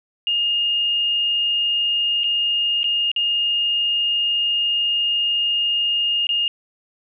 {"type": "tone with dropouts", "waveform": "sine", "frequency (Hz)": 2837, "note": "F7", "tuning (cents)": 27, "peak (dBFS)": -17, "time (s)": [0.27, 6.48], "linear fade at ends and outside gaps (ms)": 1, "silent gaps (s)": [[2.235, 2.241], [2.832, 2.842], [3.116, 3.162], [6.269, 6.291]], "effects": []}